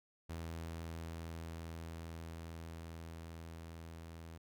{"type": "tone with level ramp", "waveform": "sawtooth", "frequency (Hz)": 82.41, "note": "E2", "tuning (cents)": 0, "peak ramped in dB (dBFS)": [-38, -45], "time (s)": [0.29, 4.38], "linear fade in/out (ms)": 10, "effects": []}